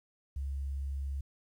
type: tone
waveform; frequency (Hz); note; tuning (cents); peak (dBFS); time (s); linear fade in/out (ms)
sine; 68.9; C#2; -10; -33; 0.36-1.21; 5
effects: 11-bit